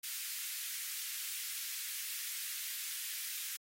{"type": "high-pass noise", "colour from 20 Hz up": "white", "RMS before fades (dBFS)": -41, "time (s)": [0.03, 3.57], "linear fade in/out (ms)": 10, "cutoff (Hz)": 1700, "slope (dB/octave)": 24, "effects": ["AAC 48 kbps"]}